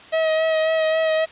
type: tone with vibrato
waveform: 45% pulse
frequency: 637 Hz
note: D#5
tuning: 41 cents sharp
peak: -17 dBFS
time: 0.12-1.26 s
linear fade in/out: 20 ms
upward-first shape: sine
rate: 3.7 Hz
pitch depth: 19 cents each way
effects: white hiss -43 dBFS RMS until 1.31 s + resampled to 8000 Hz